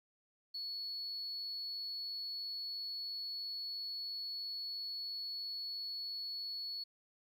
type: tone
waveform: sine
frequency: 4397 Hz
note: C#8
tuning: 15 cents flat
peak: -38 dBFS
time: 0.54-6.84 s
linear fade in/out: 10 ms
effects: tanh soft clip ceiling -36 dBFS + 12-bit